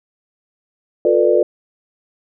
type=chord; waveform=sine; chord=B half-diminished seventh; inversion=second; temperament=just; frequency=355.6 / 444.5 / 493.9 / 592.7 Hz; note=F4 / A4 / B4 / D5; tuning=+31 / +18 / 0 / +16 cents; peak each=-16 dBFS; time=1.05-1.43 s; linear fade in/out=2 ms; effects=none